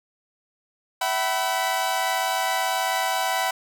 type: chord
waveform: sawtooth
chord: E suspended second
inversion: none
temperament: equal with one note detuned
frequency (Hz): 659.3 / 757.7 / 987.8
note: E5 / F#5 / B5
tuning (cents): 0 / +41 / 0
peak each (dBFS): -26 / -21 / -23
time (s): 1.01-3.51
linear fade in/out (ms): 5
effects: none